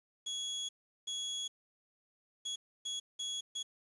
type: tone bursts at uneven times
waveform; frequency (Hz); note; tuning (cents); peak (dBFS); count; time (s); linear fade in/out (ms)
30% pulse; 3346; G#7; +12; -34; 6; 0.26-0.69 / 1.07-1.48 / 2.45-2.56 / 2.85-3 / 3.19-3.41 / 3.55-3.63; 10
effects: resampled to 24000 Hz + 10-bit